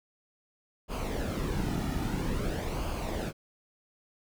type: noise with flanger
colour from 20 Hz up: brown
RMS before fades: -32 dBFS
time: 0.88-3.33 s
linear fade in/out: 50 ms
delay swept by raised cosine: 0.52 to 1.92 ms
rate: 0.5 Hz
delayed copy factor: -0.55
effects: none